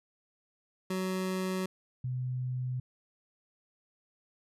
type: tone pair in turn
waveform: 25% pulse / sine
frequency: 186.8 / 126.71 Hz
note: F#3 / B2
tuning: +17 / +45 cents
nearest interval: perfect fifth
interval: 672 cents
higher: first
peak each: -27 / -31 dBFS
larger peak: first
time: 0.9-1.66 / 2.04-2.8 s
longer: neither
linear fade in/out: 5 ms
effects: resampled to 32000 Hz